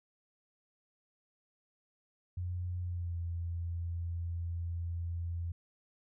sine tone with pitch glide, 89.2 to 85.22 Hz, F2 to F2, +37 to -42 cents, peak -34 dBFS, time 2.37-5.52 s, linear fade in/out 5 ms, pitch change -79 cents, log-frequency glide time 2.83-3.17 s, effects none

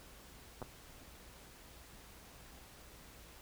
clicks, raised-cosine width 1 ms, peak -29 dBFS, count 2, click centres 0.618 / 0.626 s, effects added 58 Hz sine -62 dBFS peak until 3.41 s + pink hiss -57 dBFS RMS until 3.41 s

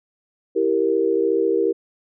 sine chord, E diminished, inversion none, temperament equal, 329.6 / 392 / 466.2 Hz, E4 / G4 / Bb4, 0 / 0 / 0 cents, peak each -23 / -20 / -20 dBFS, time 0.55-1.73 s, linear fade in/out 20 ms, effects none

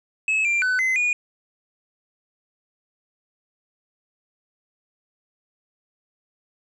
triangle tone with pitch steps, 2584 / 2374 / 1505 / 2050 / 2449 Hz, E7 / D7 / F#6 / C7 / D#7, -35 / +18 / +29 / -36 / -28 cents, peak -17 dBFS, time 0.28-1.13 s, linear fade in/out 2 ms, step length 170 ms, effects resampled to 22050 Hz

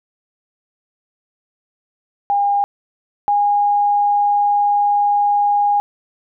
sine tone pair in turn, 809 / 819.3 Hz, G#5 / G#5, -46 / -24 cents, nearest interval unison, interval 22 cents, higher second, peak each -13 / -12 dBFS, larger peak second, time 2.3-2.64 / 3.28-5.8 s, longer second, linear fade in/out 0 ms, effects none

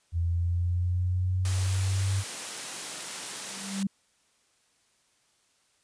sine linear sweep, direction up, 84.1 to 98.2 Hz, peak -24 dBFS, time 0.12-2.24 s, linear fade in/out 50 ms
white high-pass noise, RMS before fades -36 dBFS, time 1.45-3.83 s, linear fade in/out 2 ms, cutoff 140 Hz, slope 24 dB/octave
sine tone with exponential growth, 196 Hz, G3, in tune, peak -23 dBFS, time 3.36-3.87 s, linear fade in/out 5 ms, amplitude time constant 110 ms
effects white hiss -68 dBFS RMS until 5.83 s + resampled to 22050 Hz

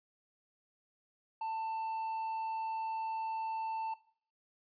triangle tone, 890 Hz, A5, 20 cents sharp, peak -33 dBFS, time 1.41-3.94 s, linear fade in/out 5 ms, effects noise-tail reverb RT60 0.5 s tail -17 dB re dry + resampled to 11025 Hz

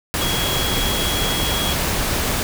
sine tone in noise, 3314 Hz, G#7, 4 cents flat, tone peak -24 dBFS, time 0.21-1.73 s, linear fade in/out 0 ms, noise pink, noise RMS -21 dBFS, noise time 0.14-2.43 s, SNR -6 dB, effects none

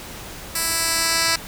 10% pulse tone with band-pass filter sweep, 329.6 Hz, E4, in tune, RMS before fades -21 dBFS, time 0.55-1.36 s, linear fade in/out 5 ms, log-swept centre 11000 to 5300 Hz, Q 0.91, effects pink hiss -36 dBFS RMS until 1.47 s

